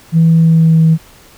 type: tone with pitch glide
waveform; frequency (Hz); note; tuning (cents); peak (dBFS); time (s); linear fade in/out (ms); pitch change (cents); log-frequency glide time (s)
sine; 163.9 to 161.08; E3 to E3; -10 to -40; -4; 0.12-0.98; 50; -30; 0.37-0.83
effects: tanh soft clip ceiling -1 dBFS + pink hiss -42 dBFS RMS until 1.37 s